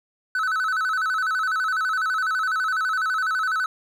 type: tone with vibrato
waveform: triangle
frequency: 1396.9 Hz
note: F6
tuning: in tune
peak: -19 dBFS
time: 0.35-3.66 s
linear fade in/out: 2 ms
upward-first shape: square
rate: 12 Hz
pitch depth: 130 cents each way
effects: none

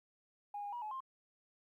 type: tone with pitch steps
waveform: sine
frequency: 820 / 815 / 961 / 853 / 1057 Hz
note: G#5 / G#5 / B5 / G#5 / C6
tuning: -22 / -33 / -48 / +46 / +17 cents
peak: -39 dBFS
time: 0.54-1.005 s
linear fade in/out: 5 ms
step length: 93 ms
effects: tanh soft clip ceiling -35 dBFS + 13-bit

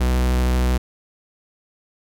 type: tone with vibrato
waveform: 45% pulse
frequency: 62.4 Hz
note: B1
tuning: 19 cents sharp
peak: -16 dBFS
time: 0-0.78 s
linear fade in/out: 10 ms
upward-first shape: sine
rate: 13 Hz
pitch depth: 13 cents each way
effects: none

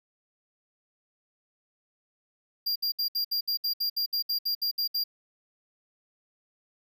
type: tone bursts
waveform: square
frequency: 4780 Hz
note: D8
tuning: 30 cents sharp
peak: -26 dBFS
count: 15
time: 2.66-5.04 s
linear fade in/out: 10 ms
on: 98 ms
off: 65 ms
effects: none

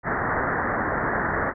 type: low-pass noise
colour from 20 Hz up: white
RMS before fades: -25 dBFS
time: 0.03-1.54 s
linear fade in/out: 50 ms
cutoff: 1900 Hz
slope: 96 dB/octave
effects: none

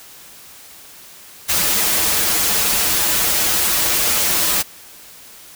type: noise with comb filter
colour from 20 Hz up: white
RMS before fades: -17 dBFS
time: 1.48-4.63 s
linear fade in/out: 20 ms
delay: 7.6 ms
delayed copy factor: -0.85
effects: white hiss -41 dBFS RMS until 5.55 s

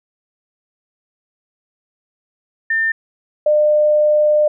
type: tone pair in turn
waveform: sine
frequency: 1800 / 601.9 Hz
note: A6 / D5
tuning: +39 / +42 cents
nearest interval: octave + perfect fifth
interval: 1897 cents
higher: first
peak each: -14 / -10 dBFS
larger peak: second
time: 2.7-2.92 / 3.46-4.48 s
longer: second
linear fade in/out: 5 ms
effects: none

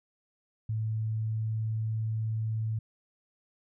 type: tone with pitch glide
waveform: sine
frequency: 109.8 to 110.44 Hz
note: A2 to A2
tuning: -3 to +7 cents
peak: -28 dBFS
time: 0.69-2.79 s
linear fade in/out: 5 ms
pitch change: +10 cents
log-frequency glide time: 0.82-1.94 s
effects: none

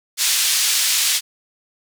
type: band-pass noise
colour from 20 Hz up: pink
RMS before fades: -18 dBFS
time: 0.17-1.21 s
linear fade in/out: 50 ms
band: 3500 to 11000 Hz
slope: 12 dB/octave
effects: none

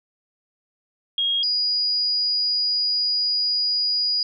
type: tone pair in turn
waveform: sine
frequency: 3269 / 4898 Hz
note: G#7 / D#8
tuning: -28 / -28 cents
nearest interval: perfect fifth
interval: 700 cents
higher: second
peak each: -19 dBFS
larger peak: neither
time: 1.18-1.43 / 1.43-4.23 s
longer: second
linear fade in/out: 2 ms
effects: none

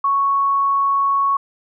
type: tone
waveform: sine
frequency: 1108.7 Hz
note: C#6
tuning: in tune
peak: -14 dBFS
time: 0.04-1.37 s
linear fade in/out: 5 ms
effects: none

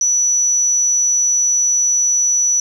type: tone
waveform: sine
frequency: 5920 Hz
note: F#8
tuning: in tune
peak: -12 dBFS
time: 0.01-2.6 s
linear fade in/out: 2 ms
effects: 7-bit

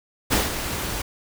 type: noise with ADSR envelope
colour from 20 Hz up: pink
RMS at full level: -19 dBFS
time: 0.3-1.02 s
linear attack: 25 ms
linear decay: 170 ms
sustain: -9 dB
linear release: 6 ms
effects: none

